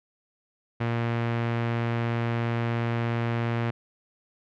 sawtooth tone with low-pass filter, 117 Hz, A#2, 7 cents sharp, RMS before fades -27 dBFS, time 0.8-3.71 s, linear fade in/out 10 ms, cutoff 2300 Hz, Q 1.3, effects none

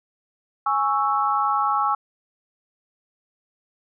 sine chord, C# minor, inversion second, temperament equal, 830.6 / 1108.7 / 1318.5 Hz, G#5 / C#6 / E6, 0 / 0 / 0 cents, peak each -23 dBFS, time 0.66-1.95 s, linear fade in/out 5 ms, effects none

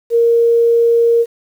sine tone, 466.2 Hz, A#4, in tune, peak -8 dBFS, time 0.1-1.26 s, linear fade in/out 50 ms, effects 7-bit

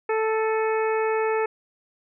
harmonic tone with a mistuned harmonic, 440 Hz, A4, in tune, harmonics 1 / 2 / 3 / 4 / 5 / 6, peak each -22 / -28 / -32 / -34 / -36 / -38 dBFS, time 0.09-1.46 s, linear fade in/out 5 ms, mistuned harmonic 6, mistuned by -60 cents, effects none

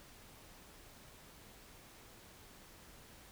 silence, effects pink hiss -58 dBFS RMS until 3.31 s

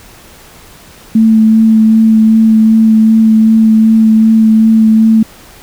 sine tone with vibrato, 221 Hz, A3, 8 cents sharp, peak -3 dBFS, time 1.15-5.23 s, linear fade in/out 5 ms, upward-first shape sine, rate 2.6 Hz, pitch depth 13 cents each way, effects pink hiss -37 dBFS RMS until 5.62 s

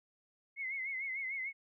sine tone with vibrato, 2122 Hz, C7, 24 cents sharp, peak -36 dBFS, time 0.56-1.53 s, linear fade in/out 50 ms, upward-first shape sine, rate 6.7 Hz, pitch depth 78 cents each way, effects none

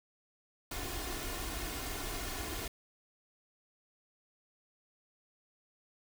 pink noise with comb filter, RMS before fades -39 dBFS, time 0.71-2.68 s, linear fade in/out 5 ms, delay 2.8 ms, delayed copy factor +0.6, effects none

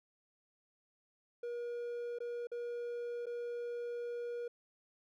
triangle tone with dropouts, 477.8 Hz, A#4, 43 cents sharp, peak -36 dBFS, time 1.43-4.48 s, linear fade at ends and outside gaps 5 ms, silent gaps 2.187-2.203 / 2.471-2.516 / 3.258-3.266 s, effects none

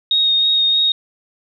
sine tone with vibrato, 3729 Hz, A#7, in tune, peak -12 dBFS, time 0.11-0.92 s, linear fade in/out 2 ms, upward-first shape sine, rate 3.2 Hz, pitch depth 13 cents each way, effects none

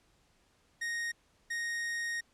45% pulse tone bursts at uneven times, 1864.7 Hz, A#6, in tune, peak -33 dBFS, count 2, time 0.81-1.12 / 1.5-2.21 s, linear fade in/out 10 ms, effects pink hiss -69 dBFS RMS until 2.33 s + low-pass 9000 Hz 12 dB/octave

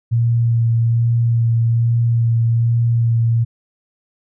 sine tone with vibrato, 116.4 Hz, A#2, 2 cents flat, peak -12 dBFS, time 0.11-3.45 s, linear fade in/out 20 ms, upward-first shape sine, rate 1.2 Hz, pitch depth 15 cents each way, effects none

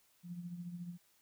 sine tone with tremolo, 174.61 Hz, F3, in tune, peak -39 dBFS, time 0.23-0.98 s, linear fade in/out 50 ms, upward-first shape triangle, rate 14 Hz, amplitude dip 65%, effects white hiss -71 dBFS RMS until 1.21 s

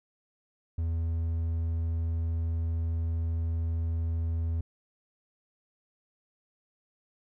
triangle tone, 82.41 Hz, E2, in tune, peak -25 dBFS, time 0.78-4.61 s, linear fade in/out 5 ms, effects none

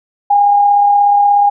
sine tone with amplitude modulation, 814 Hz, G#5, 35 cents flat, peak -5 dBFS, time 0.3-1.5 s, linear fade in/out 10 ms, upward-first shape sine, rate 36.7 Hz, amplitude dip 30%, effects none

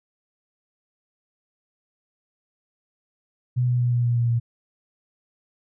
sine tone with pitch steps, 124.3 / 123.16 / 122.02 / 120.9 / 119.79 / 118.69 / 117.59 Hz, B2 / B2 / B2 / B2 / A#2 / A#2 / A#2, +12 / -4 / -20 / -36 / +48 / +32 / +16 cents, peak -18 dBFS, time 3.56-4.4 s, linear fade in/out 20 ms, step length 120 ms, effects none

